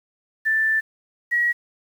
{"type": "tone pair in turn", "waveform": "sine", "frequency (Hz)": [1767, 1911.3], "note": ["A6", "A#6"], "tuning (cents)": [7, 43], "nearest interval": "minor second", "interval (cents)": 136, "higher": "second", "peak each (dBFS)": -17, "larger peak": "neither", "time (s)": [[0.45, 0.81], [1.31, 1.53]], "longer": "first", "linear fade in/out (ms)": 20, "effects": ["8-bit"]}